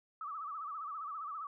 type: tone with vibrato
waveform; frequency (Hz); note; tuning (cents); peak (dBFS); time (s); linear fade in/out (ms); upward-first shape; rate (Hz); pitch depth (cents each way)
sine; 1221; D#6; -33; -39; 0.21-1.47; 2; sine; 15; 130
effects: none